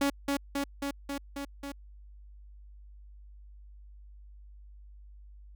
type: tone with echo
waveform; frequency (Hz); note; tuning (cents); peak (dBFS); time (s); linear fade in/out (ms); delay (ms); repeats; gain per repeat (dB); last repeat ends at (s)
sawtooth; 280.4; C#4; +20; -21; 0.01-0.1; 5; 270; 6; -2; 1.72
effects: added 50 Hz sine -48 dBFS peak until 5.55 s